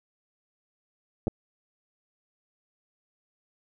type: clicks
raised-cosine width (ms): 2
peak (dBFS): -14 / -15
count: 2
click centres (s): 1.271 / 1.28
effects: none